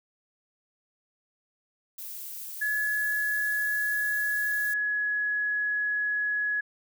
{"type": "noise", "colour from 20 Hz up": "violet", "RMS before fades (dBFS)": -39, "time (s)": [1.98, 4.74], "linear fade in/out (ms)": 5}
{"type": "tone with pitch glide", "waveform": "sine", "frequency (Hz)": [1700, 1684.4], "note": ["G#6", "G#6"], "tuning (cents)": [40, 24], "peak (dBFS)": -25, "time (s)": [2.61, 6.61], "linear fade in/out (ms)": 10, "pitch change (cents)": -16, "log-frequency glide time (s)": [2.82, 5.05]}
{"effects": []}